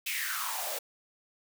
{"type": "noise with high-pass filter sweep", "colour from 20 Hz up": "white", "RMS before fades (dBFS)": -34, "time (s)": [0.06, 0.79], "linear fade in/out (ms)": 10, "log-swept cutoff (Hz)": [2600, 500], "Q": 6.6, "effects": []}